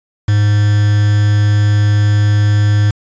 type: tone with quantisation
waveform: triangle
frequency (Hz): 103.83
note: G#2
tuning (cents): 0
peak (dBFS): -6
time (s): 0.28-2.91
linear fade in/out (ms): 5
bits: 4
effects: resampled to 16000 Hz